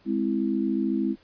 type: chord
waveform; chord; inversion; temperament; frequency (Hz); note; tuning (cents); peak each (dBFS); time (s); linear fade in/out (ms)
sine; Ab augmented; none; equal; 207.7 / 261.6 / 329.6; Ab3 / C4 / E4; 0 / 0 / 0; -27; 0.05-1.16; 50
effects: pink hiss -59 dBFS RMS until 1.23 s + resampled to 11025 Hz